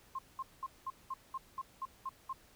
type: tone bursts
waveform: sine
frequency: 1060 Hz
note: C6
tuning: 22 cents sharp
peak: -36 dBFS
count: 10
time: 0.15-2.33 s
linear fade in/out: 5 ms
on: 38 ms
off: 200 ms
effects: pink hiss -63 dBFS RMS until 2.55 s